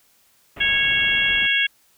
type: low-pass noise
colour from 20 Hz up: pink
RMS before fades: -37 dBFS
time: 0.56-1.47 s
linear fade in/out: 10 ms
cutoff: 3000 Hz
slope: 48 dB/octave
type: harmonic tone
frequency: 551 Hz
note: C#5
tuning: 11 cents flat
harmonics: 3 / 4 / 5 / 6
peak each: -22 / -22 / -22 / -22 dBFS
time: 0.6-1.67 s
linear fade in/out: 10 ms
effects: white hiss -59 dBFS RMS until 1.97 s